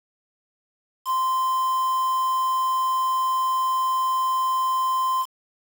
triangle tone with quantisation, 1040 Hz, C6, 11 cents flat, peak -18 dBFS, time 1.05-5.26 s, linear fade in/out 50 ms, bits 6, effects none

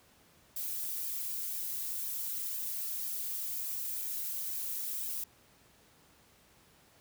violet noise with flanger, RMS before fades -37 dBFS, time 0.56-5.24 s, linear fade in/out 5 ms, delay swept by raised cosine 1.4 to 4 ms, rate 2 Hz, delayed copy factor -0.95, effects pink hiss -63 dBFS RMS until 7 s + high-pass 60 Hz 12 dB/octave

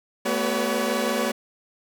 sawtooth tone cluster, 218.7 / 244.1 / 379.9 / 495 / 566 Hz, A3 / B3 / F#4 / B4 / C#5, -10 / -20 / +46 / +4 / +36 cents, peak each -25 / -25 / -26 / -27 / -23 dBFS, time 0.25-1.32 s, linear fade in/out 10 ms, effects none

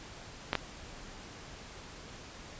clicks, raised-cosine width 0.3 ms, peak -12 dBFS, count 2, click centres 0.531 / 0.553 s, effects pink hiss -48 dBFS RMS until 2.59 s + resampled to 16000 Hz

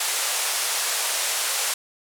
white band-pass noise, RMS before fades -25 dBFS, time 0-1.74 s, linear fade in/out 5 ms, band 510 to 11000 Hz, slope 24 dB/octave, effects none

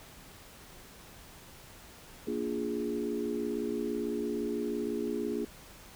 sine chord, Bb dominant seventh, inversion none, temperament equal with one note detuned, 233.1 / 290.8 / 349.2 / 415.3 Hz, Bb3 / D4 / F4 / Ab4, 0 / -17 / 0 / 0 cents, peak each -36 / -37 / -37 / -35 dBFS, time 2.27-5.45 s, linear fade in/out 5 ms, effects pink hiss -52 dBFS RMS until 5.95 s

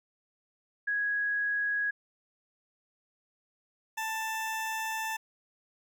sine / 20% pulse tone pair in turn, 1661.2 / 884.3 Hz, G#6 / A5, 0 / +8 cents, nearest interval major seventh, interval 1092 cents, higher first, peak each -27 dBFS, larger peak neither, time 0.87-1.91 / 3.97-5.17 s, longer second, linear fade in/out 10 ms, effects none

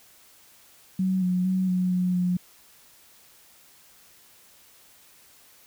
sine tone with pitch steps, 187.5 / 181.5 / 186.8 / 182.5 / 181.3 / 179.4 Hz, F#3 / F#3 / F#3 / F#3 / F#3 / F3, +23 / -33 / +17 / -24 / -35 / +47 cents, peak -21 dBFS, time 0.99-2.37 s, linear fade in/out 5 ms, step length 230 ms, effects white hiss -55 dBFS RMS until 5.66 s

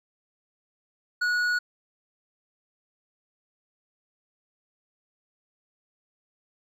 sine tone with hard clipping, 1459 Hz, F#6, 25 cents flat, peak -24 dBFS, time 1.21-1.59 s, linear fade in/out 10 ms, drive 7 dB, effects none

